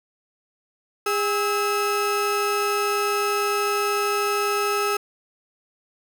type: tone pair together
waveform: 35% pulse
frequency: 407.7 / 1294.4 Hz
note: G#4 / E6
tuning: -32 / -32 cents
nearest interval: octave + minor sixth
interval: 2000 cents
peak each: -22 dBFS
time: 1.06-4.97 s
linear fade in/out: 5 ms
effects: none

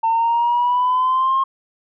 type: exponential sweep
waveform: sine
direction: up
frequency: 899 to 1076 Hz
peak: -13 dBFS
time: 0.03-1.44 s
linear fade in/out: 10 ms
effects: tanh soft clip ceiling -11 dBFS

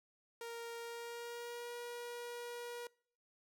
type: tone with pitch glide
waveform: sawtooth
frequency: 466.2 to 479.3 Hz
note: A#4 to A#4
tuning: 0 to +48 cents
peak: -40 dBFS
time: 0.41-2.87 s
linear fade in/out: 2 ms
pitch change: +48 cents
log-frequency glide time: 0.78-1.73 s
effects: noise-tail reverb RT60 0.5 s tail -24 dB re dry

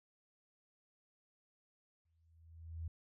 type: tone with exponential growth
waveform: sine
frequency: 82 Hz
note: E2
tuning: 9 cents flat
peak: -38 dBFS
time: 2.05-2.88 s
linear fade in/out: 5 ms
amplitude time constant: 180 ms
effects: none

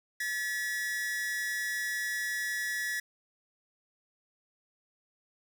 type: tone pair together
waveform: 45% pulse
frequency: 1721 / 1931.8 Hz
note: A6 / B6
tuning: -39 / -39 cents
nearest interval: major second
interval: 200 cents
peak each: -34 / -34 dBFS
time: 0.2-3 s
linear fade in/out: 5 ms
effects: 10-bit

